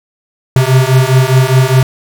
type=beating tone pair; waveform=square; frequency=128 / 132.9 Hz; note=C3 / C3; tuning=-38 / +27 cents; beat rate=4.9 Hz; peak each=-10 dBFS; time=0.56-1.83 s; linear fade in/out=2 ms; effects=none